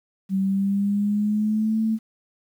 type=tone with pitch glide; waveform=sine; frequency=192.3 to 220.9 Hz; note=G3 to A3; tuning=-33 to +7 cents; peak=-19 dBFS; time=0.29-1.99 s; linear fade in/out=50 ms; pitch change=+240 cents; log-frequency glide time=0.4-1.8 s; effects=9-bit